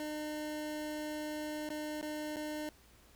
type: tone with dropouts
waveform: 25% pulse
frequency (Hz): 303.2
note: D#4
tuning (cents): -45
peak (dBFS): -34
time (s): 0-2.69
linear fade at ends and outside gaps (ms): 1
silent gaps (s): 1.69-1.702 / 2.013-2.027 / 2.36-2.367
effects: added 60 Hz sine -66 dBFS peak until 3.15 s + pink hiss -63 dBFS RMS until 3.15 s